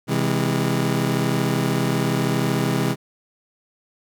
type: chord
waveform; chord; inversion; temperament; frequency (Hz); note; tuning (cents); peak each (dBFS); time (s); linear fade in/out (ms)
25% pulse; C augmented; none; just; 130.81 / 163.52 / 204.4; C3 / E3 / G#3; 0 / -14 / -27; -19 / -20 / -21; 0.07-2.96; 50
effects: none